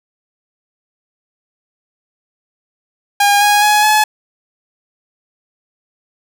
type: tone with pitch steps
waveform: sawtooth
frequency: 812 / 825.7 / 839.7 / 853.8 Hz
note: G#5 / G#5 / G#5 / G#5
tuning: -39 / -10 / +19 / +48 cents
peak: -5 dBFS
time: 3.2-4.04 s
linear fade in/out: 5 ms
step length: 210 ms
effects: none